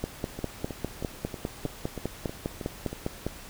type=two click trains; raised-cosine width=2 ms; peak=-15 / -21 dBFS; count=17 / 9; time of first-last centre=0.04-3.266 / 0.39-2.93 s; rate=4.96 / 3.15 Hz; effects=pink hiss -45 dBFS RMS until 3.49 s